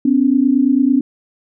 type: tone pair together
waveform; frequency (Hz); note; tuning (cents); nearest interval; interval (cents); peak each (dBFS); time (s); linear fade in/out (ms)
sine; 253.6 / 282.6; B3 / C#4; +46 / +34; major second; 188; -13; 0.05-1.01; 5
effects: none